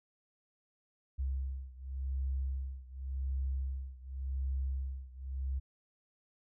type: beating tone pair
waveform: sine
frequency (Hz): 66.2 / 67.09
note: C2 / C2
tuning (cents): +21 / +44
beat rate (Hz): 0.89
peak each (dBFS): -36 / -38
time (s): 1.18-5.6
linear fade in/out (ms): 20
effects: none